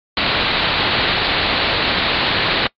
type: low-pass noise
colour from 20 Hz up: white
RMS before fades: -18 dBFS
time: 0.17-2.67 s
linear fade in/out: 2 ms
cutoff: 4400 Hz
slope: 96 dB/octave
effects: noise-tail reverb RT60 0.1 s tail -24 dB re dry + AAC 48 kbps